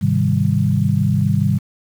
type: chord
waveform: sine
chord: Ab major seventh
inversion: none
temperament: equal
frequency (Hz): 103.83 / 130.81 / 155.56 / 196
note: Ab2 / C3 / Eb3 / G3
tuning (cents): 0 / 0 / 0 / 0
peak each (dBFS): -19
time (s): 0.01-1.59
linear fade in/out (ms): 20
effects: 7-bit